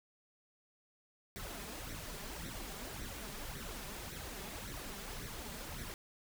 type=noise with flanger; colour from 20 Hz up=pink; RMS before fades=-45 dBFS; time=1.36-5.94 s; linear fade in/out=0 ms; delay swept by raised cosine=0.5 to 5.1 ms; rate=1.8 Hz; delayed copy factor=+0.65; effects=none